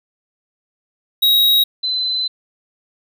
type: tone pair in turn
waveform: square / sine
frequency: 3812 / 4039 Hz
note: A#7 / B7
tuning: +38 / +38 cents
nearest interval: minor second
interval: 100 cents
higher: second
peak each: -11 / -17 dBFS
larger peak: first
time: 1.22-1.64 / 1.83-2.28 s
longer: second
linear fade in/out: 10 ms
effects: none